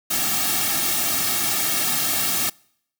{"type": "noise with comb filter", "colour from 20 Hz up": "white", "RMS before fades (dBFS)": -22, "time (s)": [0.1, 2.5], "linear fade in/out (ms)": 10, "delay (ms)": 2, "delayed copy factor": -1, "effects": ["noise-tail reverb RT60 0.7 s tail -26 dB re dry"]}